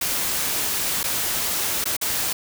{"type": "noise with dropouts", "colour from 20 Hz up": "white", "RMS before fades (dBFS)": -24, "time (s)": [0.01, 2.33], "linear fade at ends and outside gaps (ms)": 5, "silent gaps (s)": [[1.032, 1.039], [1.842, 1.855], [1.967, 2.013]], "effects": []}